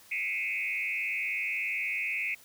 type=tone with frequency modulation; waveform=sine; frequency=2349 Hz; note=D7; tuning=in tune; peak=-29 dBFS; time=0.11-2.35 s; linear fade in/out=10 ms; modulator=98.2 Hz; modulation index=2.7; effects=white hiss -56 dBFS RMS until 2.44 s